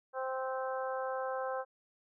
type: harmonic tone with a mistuned harmonic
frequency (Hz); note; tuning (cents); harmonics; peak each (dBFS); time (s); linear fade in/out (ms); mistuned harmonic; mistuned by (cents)
261.6; C4; 0; 2 / 3 / 4 / 5 / 6; -36 / -40 / -42 / -44 / -46; 0.13-1.65; 50; 6; -16
effects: none